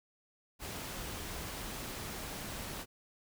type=noise; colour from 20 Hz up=pink; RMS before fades=-42 dBFS; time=0.59-2.86 s; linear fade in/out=50 ms; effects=none